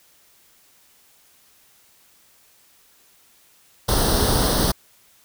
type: noise with comb filter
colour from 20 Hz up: pink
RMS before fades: -19 dBFS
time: 3.88-4.72 s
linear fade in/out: 10 ms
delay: 0.21 ms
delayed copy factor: +0.8
effects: white hiss -56 dBFS RMS until 5.24 s